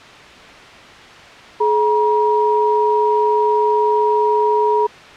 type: tone pair together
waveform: sine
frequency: 424.6 / 954 Hz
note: G#4 / A#5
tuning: +38 / +40 cents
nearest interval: octave + major second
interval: 1402 cents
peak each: -15 dBFS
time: 1.6-4.87 s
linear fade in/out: 10 ms
effects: white hiss -38 dBFS RMS until 5.16 s + low-pass 3000 Hz 12 dB/octave